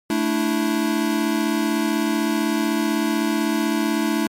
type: chord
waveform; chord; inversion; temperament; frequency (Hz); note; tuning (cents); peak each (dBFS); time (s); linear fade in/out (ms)
square; A suspended fourth; none; equal; 220 / 293.7 / 329.6; A3 / D4 / E4; 0 / 0 / 0; -24; 0.1-4.27; 2
effects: MP3 64 kbps